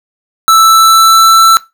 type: tone with pitch glide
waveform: square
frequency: 1318.5 to 1332.3 Hz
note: E6 to E6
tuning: 0 to +18 cents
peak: -3 dBFS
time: 0.48-1.57 s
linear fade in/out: 0 ms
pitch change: +18 cents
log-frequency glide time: 0.59-1.43 s
effects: noise-tail reverb RT60 0.2 s tail -17 dB re dry